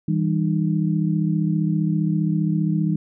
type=tone cluster; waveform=sine; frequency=161.8 / 196.9 / 306.2 Hz; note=E3 / G3 / D#4; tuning=-32 / +8 / -28 cents; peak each=-20 / -23 / -26 dBFS; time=0.08-2.96 s; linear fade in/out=5 ms; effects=none

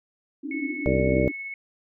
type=band-pass noise; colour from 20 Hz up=white; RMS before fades=-32 dBFS; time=0.43-1.32 s; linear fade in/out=10 ms; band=270 to 320 Hz; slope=96 dB/octave
type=tone with tremolo; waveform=sine; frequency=2200 Hz; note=C#7; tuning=14 cents flat; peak=-31 dBFS; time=0.51-1.54 s; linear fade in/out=2 ms; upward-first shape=sine; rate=17 Hz; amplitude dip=25%
type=harmonic tone; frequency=64.9 Hz; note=C2; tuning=13 cents flat; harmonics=1 / 2 / 3 / 4 / 5 / 6 / 7 / 9; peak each=-28 / -27 / -28 / -31 / -30 / -28 / -27 / -25 dBFS; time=0.86-1.28 s; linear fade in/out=0 ms
effects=none

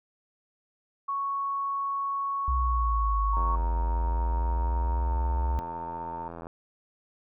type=tone; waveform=sine; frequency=1108.7 Hz; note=C#6; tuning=in tune; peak=-27 dBFS; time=1.08-3.56 s; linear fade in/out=10 ms
type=exponential two-way sweep; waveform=sine; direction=down then up; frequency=64.7 to 51.4 to 64.7 Hz; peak=-24 dBFS; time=2.48-5.59 s; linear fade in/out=0 ms; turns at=3.21 s
type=tone with pitch glide; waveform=sine; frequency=930 to 907.2 Hz; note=A#5 to A#5; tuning=-4 to -47 cents; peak=-34 dBFS; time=3.33-6.28 s; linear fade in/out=2 ms; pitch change=-43 cents; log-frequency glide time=4.98-5.15 s
type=click train; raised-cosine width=1 ms; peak=-26 dBFS; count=261; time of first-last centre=3.37-6.469 s; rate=83.9 Hz
effects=none

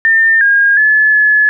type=tone with pitch steps; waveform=sine; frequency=1803 / 1625 / 1722 / 1711 Hz; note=A6 / G#6 / A6 / A6; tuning=+42 / -38 / -38 / -49 cents; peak=-6 dBFS; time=0.05-1.49 s; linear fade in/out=0 ms; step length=360 ms; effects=none

